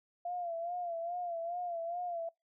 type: tone with vibrato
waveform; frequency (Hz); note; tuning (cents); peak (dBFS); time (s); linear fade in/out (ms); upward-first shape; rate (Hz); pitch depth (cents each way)
sine; 690; F5; -21; -35; 0.25-2.29; 5; sine; 2.4; 67
effects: noise-tail reverb RT60 0.2 s tail -25 dB re dry